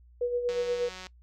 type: tone with tremolo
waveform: sine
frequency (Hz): 486.1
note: B4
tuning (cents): -28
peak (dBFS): -24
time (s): 0.21-0.89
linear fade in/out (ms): 5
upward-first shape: sine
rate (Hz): 8.4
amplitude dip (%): 55
type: click train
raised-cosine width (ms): 0.2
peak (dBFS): -25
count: 108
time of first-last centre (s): 0.49-1.068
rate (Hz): 185
effects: noise-tail reverb RT60 0.1 s tail -22 dB re dry + added 60 Hz sine -53 dBFS peak until 1.22 s